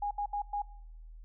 sine tone bursts at uneven times, 820 Hz, G#5, 22 cents flat, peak -30 dBFS, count 4, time 0.02-0.11 / 0.18-0.26 / 0.33-0.42 / 0.53-0.62 s, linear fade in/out 5 ms, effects noise-tail reverb RT60 0.9 s tail -22 dB re dry + added 40 Hz sine -46 dBFS peak until 1.24 s

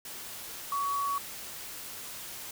sine tone in noise, 1126 Hz, C#6, 27 cents sharp, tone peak -28 dBFS, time 0.72-1.18 s, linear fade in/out 2 ms, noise white, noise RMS -42 dBFS, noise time 0.05-2.51 s, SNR +11 dB, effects none

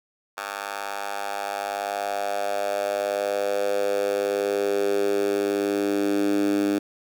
10% pulse tone with high-pass filter sweep, 100.8 Hz, G2, 49 cents sharp, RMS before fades -25 dBFS, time 0.37-6.79 s, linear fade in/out 10 ms, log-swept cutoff 1000 to 280 Hz, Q 4.3, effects none

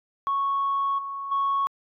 sine tone with level steps, 1106 Hz, C#6, 4 cents flat, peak -21 / -30 / -20 dBFS, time 0.27-1.67 s, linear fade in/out 0 ms, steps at 0.98 / 1.31 s, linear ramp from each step 10 ms, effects tanh soft clip ceiling -18 dBFS

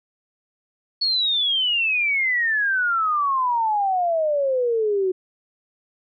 sine exponential sweep, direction down, 4419 to 365.2 Hz, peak -18 dBFS, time 1.01-5.12 s, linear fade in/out 10 ms, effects none

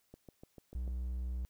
click train, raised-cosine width 2 ms, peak -37 dBFS, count 6, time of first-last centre 0.14-0.877 s, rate 6.78 Hz
triangle tone, 62 Hz, B1, 7 cents sharp, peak -33 dBFS, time 0.75-1.45 s, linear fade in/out 0 ms
effects white hiss -75 dBFS RMS until 1.49 s

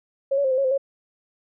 sine tone with pitch steps, 546 / 565 / 528 / 516 / 549 / 518 / 549 Hz, C#5 / C#5 / C5 / C5 / C#5 / C5 / C#5, -26 / +33 / +16 / -24 / -17 / -17 / -17 cents, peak -18 dBFS, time 0.31-0.779 s, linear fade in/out 10 ms, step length 67 ms, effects none

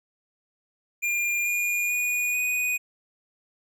square tone with pitch steps, 2405 / 2430 / 2456 / 2481 Hz, D7 / D#7 / D#7 / D#7, +41 / -42 / -23 / -6 cents, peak -24 dBFS, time 1.02-2.78 s, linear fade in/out 20 ms, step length 440 ms, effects none

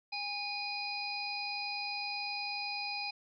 harmonic tone, 821 Hz, G#5, 20 cents flat, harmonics 1 / 3 / 5 / 6, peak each -41 / -39 / -43 / -41 dBFS, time 0.12-3.11 s, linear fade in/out 10 ms, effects none

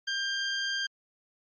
20% pulse tone, 1591 Hz, G6, 25 cents sharp, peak -24 dBFS, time 0.07-0.87 s, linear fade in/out 10 ms, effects MP3 32 kbps

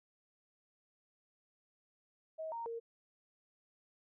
sine tone with pitch steps, 637 / 927 / 461.7 Hz, D#5 / A#5 / A#4, +41 / -10 / -17 cents, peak -39 dBFS, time 2.38-2.8 s, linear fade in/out 20 ms, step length 140 ms, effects none

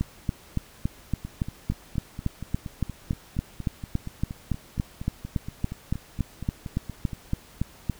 two click trains, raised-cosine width 5 ms, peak -21 / -12 dBFS, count 26 / 29, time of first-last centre 1.25-7.132 / 0.01-7.897 s, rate 4.25 / 3.55 Hz, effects pink hiss -51 dBFS RMS until 7.99 s

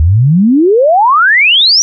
sine exponential sweep, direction up, 73.42 to 5920 Hz, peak -4 dBFS, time 0-1.82 s, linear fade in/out 0 ms, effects none

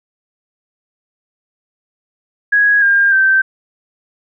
sine tone with pitch steps, 1660 / 1607.2 / 1556 Hz, G#6 / G6 / G6, -1 / +43 / -13 cents, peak -8 dBFS, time 2.52-3.42 s, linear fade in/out 10 ms, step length 300 ms, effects none

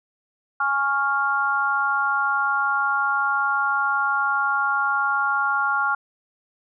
sine chord, Db major, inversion second, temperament equal, 830.6 / 1108.7 / 1396.9 Hz, Ab5 / Db6 / F6, 0 / 0 / 0 cents, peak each -26 / -25 / -21 dBFS, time 0.6-5.95 s, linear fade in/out 5 ms, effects none

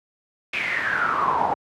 brown noise with band-pass filter sweep, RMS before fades -23 dBFS, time 0.53-1.54 s, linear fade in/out 5 ms, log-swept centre 2500 to 790 Hz, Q 8.9, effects high-pass 100 Hz 12 dB/octave

